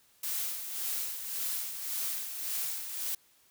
blue noise with tremolo, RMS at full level -33 dBFS, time 0.23-3.15 s, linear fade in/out 5 ms, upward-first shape sine, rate 1.8 Hz, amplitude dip 55%, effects white hiss -65 dBFS RMS until 3.5 s

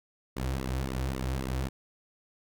sawtooth tone with flanger, 65.3 Hz, C2, 3 cents flat, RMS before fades -32 dBFS, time 0.36-1.69 s, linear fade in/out 10 ms, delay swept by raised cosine 1.2 to 5 ms, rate 3.7 Hz, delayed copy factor -0.9, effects none

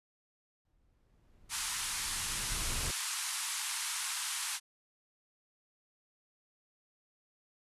brown noise with exponential growth, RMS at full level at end -35 dBFS, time 0.65-2.91 s, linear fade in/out 2 ms, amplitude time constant 490 ms
white band-pass noise, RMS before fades -37 dBFS, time 1.49-4.6 s, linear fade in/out 50 ms, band 860 to 11000 Hz, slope 48 dB/octave
effects resampled to 32000 Hz

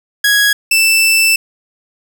sawtooth tone pair in turn, 1661.2 / 2655 Hz, G#6 / E7, 0 / +12 cents, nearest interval minor sixth, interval 812 cents, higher second, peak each -5 dBFS, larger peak neither, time 0.24-0.53 / 0.71-1.36 s, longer second, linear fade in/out 5 ms, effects none

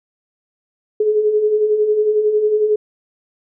sine beating tone pair, 415.3 / 426.3 Hz, G#4 / G#4, 0 / +45 cents, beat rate 11 Hz, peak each -22 / -13 dBFS, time 1-2.76 s, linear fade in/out 5 ms, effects none

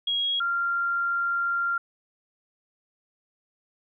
sine tone pair in turn, 3299 / 1387.1 Hz, G#7 / F6, -12 / -12 cents, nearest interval octave + minor third, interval 1500 cents, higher first, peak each -23 dBFS, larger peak neither, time 0.07-0.4 / 0.4-1.78 s, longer second, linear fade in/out 5 ms, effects none

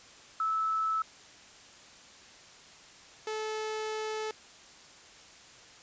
sine / sawtooth tone pair in turn, 1307 / 433.9 Hz, E6 / A4, -15 / -24 cents, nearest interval octave + perfect fifth, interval 1909 cents, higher first, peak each -27 / -29 dBFS, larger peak first, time 0.4-1.02 / 3.27-4.31 s, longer second, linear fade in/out 2 ms, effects white hiss -53 dBFS RMS until 5.82 s + resampled to 16000 Hz

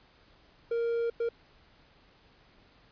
triangle tone bursts at uneven times, 466.2 Hz, A#4, in tune, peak -25 dBFS, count 2, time 0.71-1.1 / 1.2-1.29 s, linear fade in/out 5 ms, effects pink hiss -61 dBFS RMS until 2.91 s + resampled to 11025 Hz

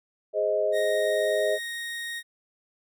sine chord, Ab major, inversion none, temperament equal with one note detuned, 415.3 / 523.3 / 624.4 Hz, Ab4 / C5 / Eb5, 0 / 0 / +6 cents, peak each -28 / -29 / -24 dBFS, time 0.33-1.59 s, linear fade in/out 50 ms
30% pulse tone, 1866 Hz, A#6, 1 cent sharp, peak -29 dBFS, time 0.72-2.23 s, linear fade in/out 50 ms
effects none

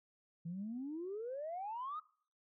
sine exponential sweep, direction up, 161.8 to 1290 Hz, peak -39 dBFS, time 0.45-2 s, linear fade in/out 10 ms, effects noise-tail reverb RT60 0.5 s tail -21 dB re dry + tanh soft clip ceiling -35 dBFS

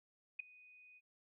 sine tone with ADSR envelope, 2489 Hz, D#7, in tune, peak -35 dBFS, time 0.39-1.01 s, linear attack 9 ms, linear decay 5 ms, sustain -24 dB, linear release 39 ms, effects none

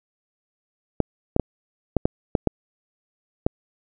clicks, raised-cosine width 2 ms, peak -4 dBFS, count 8, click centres 1.003 / 1.364 / 1.397 / 1.967 / 2.055 / 2.352 / 2.473 / 3.465 s, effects none

